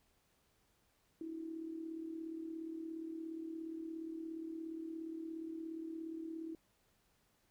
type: tone with amplitude modulation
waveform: sine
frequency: 324.6 Hz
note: E4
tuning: 27 cents flat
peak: -39 dBFS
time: 1.21-6.55 s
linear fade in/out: 2 ms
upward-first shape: sine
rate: 37.1 Hz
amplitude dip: 60%
effects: pink hiss -75 dBFS RMS until 7.5 s